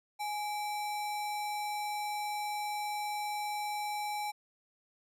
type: tone with sample-and-hold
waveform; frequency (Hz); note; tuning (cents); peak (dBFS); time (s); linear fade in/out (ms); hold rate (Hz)
sine; 835; G#5; +9; -33; 0.19-4.32; 20; 3150
effects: resampled to 32000 Hz